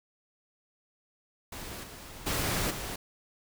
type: noise with level steps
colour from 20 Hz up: pink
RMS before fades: -41 / -46 / -30 / -37 dBFS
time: 1.52-2.96 s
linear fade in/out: 5 ms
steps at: 1.83 / 2.26 / 2.7 s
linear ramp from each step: 10 ms
effects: none